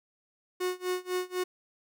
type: tone with tremolo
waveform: 45% pulse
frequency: 364.7 Hz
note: F#4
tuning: 25 cents flat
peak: -27 dBFS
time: 0.6-1.44 s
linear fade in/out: 10 ms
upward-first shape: sine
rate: 4 Hz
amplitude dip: 95%
effects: none